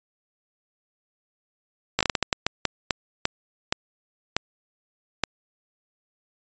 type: slowing click train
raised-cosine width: 0.2 ms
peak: -3 dBFS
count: 15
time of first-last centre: 1.99-5.237 s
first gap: 16 ms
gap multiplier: 1.36
effects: resampled to 16000 Hz